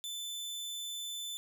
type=tone; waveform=sawtooth; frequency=3520 Hz; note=A7; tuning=in tune; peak=-35 dBFS; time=0.04-1.37 s; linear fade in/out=0 ms; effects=none